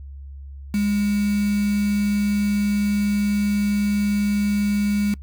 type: tone with quantisation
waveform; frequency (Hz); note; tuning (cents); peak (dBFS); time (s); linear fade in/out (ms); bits
sine; 205.1; G#3; -21; -18; 0.74-5.14; 2; 5
effects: noise-tail reverb RT60 0.1 s tail -22 dB re dry + added 69 Hz sine -34 dBFS peak until 5.22 s